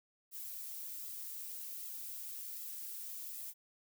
violet noise with flanger, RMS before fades -45 dBFS, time 0.31-3.54 s, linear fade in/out 50 ms, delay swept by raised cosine 1.5 to 5.2 ms, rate 1.3 Hz, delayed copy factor +0.7, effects none

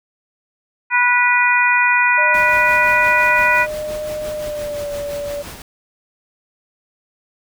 harmonic tone, 489.8 Hz, B4, 14 cents flat, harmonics 2 / 3 / 4 / 5, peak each -17 / -17 / -17 / -17 dBFS, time 0.9-3.67 s, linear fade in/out 50 ms
sine tone with pitch glide, 608 to 576.9 Hz, D#5 to D5, -40 to -31 cents, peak -22 dBFS, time 2.17-5.43 s, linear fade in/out 20 ms, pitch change -91 cents, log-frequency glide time 4.32-4.93 s
pink noise with tremolo, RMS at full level -32 dBFS, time 2.34-5.62 s, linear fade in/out 2 ms, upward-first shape sine, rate 5.8 Hz, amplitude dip 45%
effects none

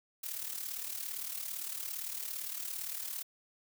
blue noise with amplitude modulation, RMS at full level -37 dBFS, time 0.23-3.23 s, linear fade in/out 10 ms, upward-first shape sine, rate 37.6 Hz, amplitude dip 65%, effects none

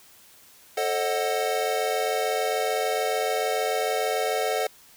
square chord, A diminished seventh, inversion none, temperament equal with one note detuned, 440 / 535.5 / 622.3 / 740 Hz, A4 / C5 / Eb5 / Gb5, 0 / +40 / 0 / 0 cents, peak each -29 / -31 / -31 / -29 dBFS, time 0.77-4.67 s, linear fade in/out 5 ms, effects white hiss -53 dBFS RMS until 4.96 s

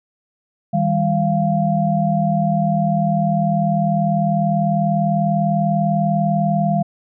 sine tone cluster, 158.8 / 198.9 / 692 Hz, D#3 / G3 / F5, +36 / +25 / -16 cents, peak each -19 dBFS, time 0.73-6.83 s, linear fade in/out 10 ms, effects none

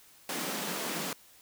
pink high-pass noise, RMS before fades -35 dBFS, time 0.29-1.13 s, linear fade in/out 2 ms, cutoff 160 Hz, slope 96 dB/octave, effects white hiss -58 dBFS RMS until 1.41 s

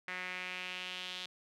sawtooth tone with band-pass filter sweep, 182.5 Hz, F#3, 24 cents flat, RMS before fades -42 dBFS, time 0.08-1.26 s, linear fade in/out 2 ms, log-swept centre 2000 to 3500 Hz, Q 3.2, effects none

